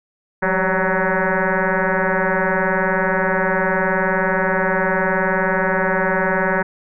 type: tone with frequency modulation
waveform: sine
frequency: 554.4 Hz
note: C#5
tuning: in tune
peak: -15 dBFS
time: 0.42-6.63 s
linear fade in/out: 10 ms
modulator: 188 Hz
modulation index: 6.9
effects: none